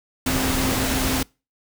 sine tone in noise, 261.6 Hz, C4, in tune, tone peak -25 dBFS, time 0.26-1.23 s, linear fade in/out 5 ms, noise pink, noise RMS -23 dBFS, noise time 0.26-1.23 s, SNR -5 dB, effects noise-tail reverb RT60 0.3 s tail -26 dB re dry

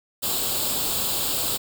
white noise with comb filter, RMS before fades -25 dBFS, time 0.22-1.58 s, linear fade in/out 20 ms, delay 0.25 ms, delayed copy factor +0.7, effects none

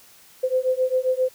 sine beating tone pair, 510 / 517.5 Hz, C5 / C5, -44 / -19 cents, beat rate 7.5 Hz, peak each -22 dBFS, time 0.43-1.29 s, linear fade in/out 10 ms, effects white hiss -51 dBFS RMS until 1.34 s

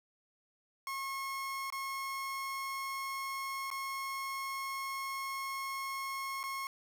30% pulse tone with dropouts, 1085 Hz, C#6, 37 cents flat, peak -34 dBFS, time 0.87-6.67 s, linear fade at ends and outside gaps 1 ms, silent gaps 1.702-1.724 / 3.703-3.713 / 6.431-6.438 s, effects none

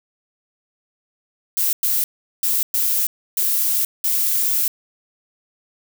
violet noise bursts at uneven times, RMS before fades -19 dBFS, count 6, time 1.57-1.73 / 1.83-2.04 / 2.43-2.63 / 2.74-3.07 / 3.37-3.85 / 4.04-4.68 s, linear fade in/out 2 ms, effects none

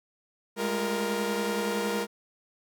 sawtooth tone cluster, 204.1 / 214.8 / 347.6 / 468.5 Hz, G#3 / A3 / F4 / A#4, -30 / -41 / -8 / +9 cents, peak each -28 / -34 / -32 / -26 dBFS, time 0.56-2.07 s, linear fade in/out 50 ms, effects none

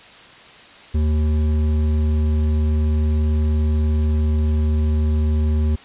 triangle tone with hard clipping, 76.7 Hz, D#2, 24 cents flat, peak -17 dBFS, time 0.94-5.76 s, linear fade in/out 10 ms, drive 13 dB, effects white hiss -43 dBFS RMS until 5.84 s + resampled to 8000 Hz

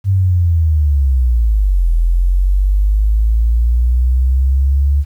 sine linear two-way sweep, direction down then up, 99 to 41.2 to 71.7 Hz, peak -9 dBFS, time 0.04-5.05 s, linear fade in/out 50 ms, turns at 1.91 s, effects 8-bit

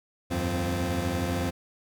25% pulse tone cluster, 77.6 / 89.3 / 102.3 / 259.9 / 347.8 Hz, D#2 / F2 / G#2 / C4 / F4, -4 / +39 / -26 / -11 / -7 cents, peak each -33 / -26 / -34 / -28 / -31 dBFS, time 0.3-1.51 s, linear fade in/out 20 ms, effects none

